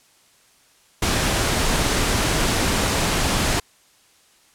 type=noise; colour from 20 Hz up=pink; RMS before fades=-20 dBFS; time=1.02-3.6 s; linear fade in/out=5 ms; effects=white hiss -56 dBFS RMS until 4.54 s + low-pass 10000 Hz 12 dB/octave